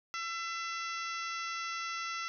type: harmonic tone with a mistuned harmonic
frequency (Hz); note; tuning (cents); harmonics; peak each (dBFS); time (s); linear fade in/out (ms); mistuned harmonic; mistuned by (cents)
672; E5; +33; 2 / 3 / 4 / 5 / 6 / 7 / 8 / 9; -38 / -42 / -44 / -49 / -51 / -50 / -48 / -49; 0.14-2.28; 0; 7; -15
effects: none